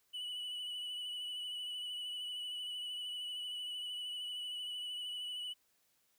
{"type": "tone with vibrato", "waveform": "triangle", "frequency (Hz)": 2960, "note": "F#7", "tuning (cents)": 0, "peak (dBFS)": -38, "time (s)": [0.13, 5.54], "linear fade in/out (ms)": 20, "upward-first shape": "triangle", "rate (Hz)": 13, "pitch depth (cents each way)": 32, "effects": ["white hiss -75 dBFS RMS until 6.18 s"]}